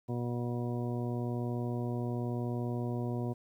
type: harmonic tone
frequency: 120.9 Hz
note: B2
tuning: 36 cents flat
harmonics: 1 / 2 / 3 / 4 / 5 / 6 / 8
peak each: -34 / -37 / -40 / -45 / -46 / -47 / -49 dBFS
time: 0.08-3.34 s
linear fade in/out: 20 ms
effects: 11-bit